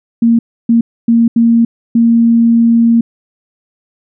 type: tone bursts at uneven times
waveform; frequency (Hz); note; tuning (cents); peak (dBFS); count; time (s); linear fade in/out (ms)
sine; 231.7; A#3; -10; -5; 5; 0.22-0.39 / 0.69-0.81 / 1.08-1.28 / 1.36-1.65 / 1.95-3.01; 5
effects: none